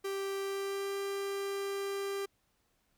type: tone with pitch glide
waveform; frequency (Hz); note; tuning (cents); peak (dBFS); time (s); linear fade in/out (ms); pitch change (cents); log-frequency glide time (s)
45% pulse; 392 to 395.9; G4 to G4; 0 to +17; -34; 0.04-2.26; 10; +17; 0.4-0.97
effects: pink hiss -75 dBFS RMS until 2.97 s